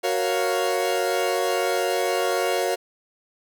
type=chord; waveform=40% pulse; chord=Gb major seventh; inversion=none; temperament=equal; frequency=370 / 466.2 / 554.4 / 698.5 Hz; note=Gb4 / Bb4 / Db5 / F5; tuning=0 / 0 / 0 / 0 cents; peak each=-26 dBFS; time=0.03-2.76 s; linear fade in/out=20 ms; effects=none